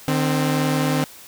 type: tone pair together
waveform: sawtooth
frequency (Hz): 151.73 / 261.6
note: D#3 / C4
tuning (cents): -43 / 0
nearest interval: major sixth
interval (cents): 943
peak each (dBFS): -17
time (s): 0.08-1.04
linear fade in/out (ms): 0
effects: white hiss -43 dBFS RMS until 1.27 s

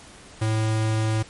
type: tone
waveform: square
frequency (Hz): 109.8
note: A2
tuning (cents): -3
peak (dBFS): -21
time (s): 0.41-1.23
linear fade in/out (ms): 10
effects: pink hiss -46 dBFS RMS until 1.29 s + MP3 48 kbps

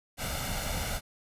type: noise with comb filter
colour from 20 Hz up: pink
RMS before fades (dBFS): -33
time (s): 0.17-1.01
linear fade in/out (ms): 50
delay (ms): 1.4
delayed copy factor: +0.65
effects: resampled to 32000 Hz

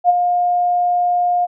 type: tone with ADSR envelope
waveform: sine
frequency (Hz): 710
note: F5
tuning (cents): +28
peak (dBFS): -6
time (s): 0.04-1.47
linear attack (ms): 53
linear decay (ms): 24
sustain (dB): -7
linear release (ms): 30
effects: none

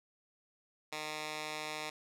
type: tone with band-pass filter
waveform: 10% pulse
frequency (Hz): 153.3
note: D#3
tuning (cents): -25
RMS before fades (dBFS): -41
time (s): 0.92-1.9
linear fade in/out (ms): 5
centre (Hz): 3300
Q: 0.58
effects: none

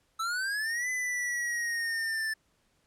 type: linear two-way sweep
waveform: square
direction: up then down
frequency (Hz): 1300 to 2017 to 1755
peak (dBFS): -30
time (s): 0.19-2.34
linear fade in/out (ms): 10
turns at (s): 0.89
effects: pink hiss -71 dBFS RMS until 2.86 s + low-pass 11000 Hz 12 dB/octave

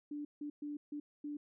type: tone bursts at uneven times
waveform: sine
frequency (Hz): 293.7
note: D4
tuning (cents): 0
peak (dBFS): -39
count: 5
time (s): 0.11-0.25 / 0.41-0.5 / 0.62-0.77 / 0.92-1 / 1.24-1.37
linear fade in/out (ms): 5
effects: none

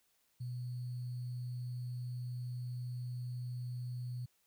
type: tone with sample-and-hold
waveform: sine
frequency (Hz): 123.7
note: B2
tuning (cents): +3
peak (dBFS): -38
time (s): 0.4-4.26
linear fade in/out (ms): 10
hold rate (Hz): 4410
effects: white hiss -75 dBFS RMS until 4.46 s

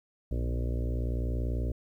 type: harmonic tone with a mistuned harmonic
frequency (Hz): 60.4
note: B1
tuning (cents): -38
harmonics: 1 / 2 / 4 / 5 / 6 / 7 / 8 / 9 / 10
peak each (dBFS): -29 / -35 / -41 / -43 / -45 / -46 / -47 / -48 / -49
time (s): 0.31-1.72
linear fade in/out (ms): 5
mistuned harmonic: 2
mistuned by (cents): -37
effects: 11-bit

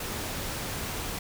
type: noise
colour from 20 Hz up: pink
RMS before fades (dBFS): -34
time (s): 0-1.19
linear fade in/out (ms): 5
effects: none

